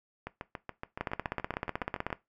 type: two click trains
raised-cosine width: 0.5 ms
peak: -16 / -22 dBFS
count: 19 / 14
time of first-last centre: 1.01-2.128 / 0.27-2.104 s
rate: 16.1 / 7.09 Hz
effects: noise-tail reverb RT60 0.2 s tail -18 dB re dry